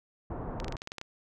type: low-pass noise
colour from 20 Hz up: pink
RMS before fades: -37 dBFS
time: 0.3-0.76 s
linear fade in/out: 5 ms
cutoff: 1100 Hz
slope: 24 dB/octave
type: clicks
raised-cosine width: 0.2 ms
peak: -21 dBFS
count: 10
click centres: 0.601 / 0.645 / 0.682 / 0.724 / 0.768 / 0.819 / 0.874 / 0.919 / 0.983 / 1.014 s
effects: none